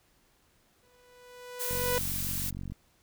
sawtooth tone with exponential growth, 493.9 Hz, B4, in tune, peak -22 dBFS, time 0.83-1.98 s, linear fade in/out 0 ms, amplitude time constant 250 ms
blue noise, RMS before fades -34 dBFS, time 1.59-2.51 s, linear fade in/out 20 ms
click train, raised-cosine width 5 ms, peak -27 dBFS, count 48, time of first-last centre 1.71-2.721 s, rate 46.5 Hz
effects pink hiss -67 dBFS RMS until 3.02 s

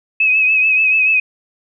sine tone with vibrato, 2560 Hz, D#7, 49 cents sharp, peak -10 dBFS, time 0.2-1.2 s, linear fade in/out 5 ms, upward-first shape triangle, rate 6.9 Hz, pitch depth 52 cents each way, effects none

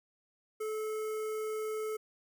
square tone with notch filter, 433.4 Hz, A4, 26 cents flat, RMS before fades -36 dBFS, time 0.6-1.97 s, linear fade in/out 10 ms, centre 3800 Hz, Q 0.67, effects none

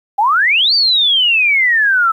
sine exponential two-way sweep, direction up then down, 776 to 4699 to 1298 Hz, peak -9 dBFS, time 0.18-2.12 s, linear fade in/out 10 ms, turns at 0.74 s, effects 8-bit

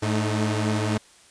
sawtooth tone cluster, 107 / 217.7 / 308.8 Hz, A2 / A3 / D#4, -48 / -18 / -13 cents, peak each -20 / -24 / -26 dBFS, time 0.02-0.98 s, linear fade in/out 10 ms, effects white hiss -53 dBFS RMS until 1.3 s + resampled to 22050 Hz

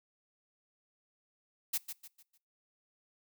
blue noise with echo, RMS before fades -32 dBFS, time 1.73-1.78 s, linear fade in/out 10 ms, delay 150 ms, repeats 4, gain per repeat -9 dB, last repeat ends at 2.38 s, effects noise-tail reverb RT60 0.4 s tail -23 dB re dry

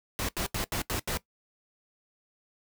pink noise bursts, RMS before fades -31 dBFS, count 6, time 0.19-1.172 s, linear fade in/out 0 ms, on 97 ms, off 80 ms, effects noise-tail reverb RT60 0.1 s tail -18 dB re dry

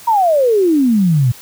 sine exponential sweep, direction down, 960 to 116.3 Hz, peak -9 dBFS, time 0.07-1.32 s, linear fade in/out 10 ms, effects white hiss -38 dBFS RMS until 1.41 s

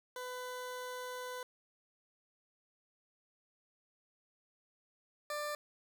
20% pulse tone pair in turn, 501 / 592.6 Hz, B4 / D5, +25 / +15 cents, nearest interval minor third, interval 290 cents, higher second, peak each -36 / -32 dBFS, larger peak second, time 0.16-1.43 / 5.3-5.55 s, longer first, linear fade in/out 2 ms, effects 12-bit

